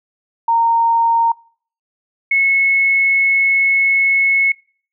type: tone pair in turn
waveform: sine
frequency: 923 / 2191 Hz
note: A#5 / C#7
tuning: -17 / -21 cents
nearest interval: octave + minor third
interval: 1496 cents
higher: second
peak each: -11 dBFS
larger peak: neither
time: 0.48-1.32 / 2.31-4.52 s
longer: second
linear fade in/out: 5 ms
effects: noise-tail reverb RT60 0.5 s tail -25 dB re dry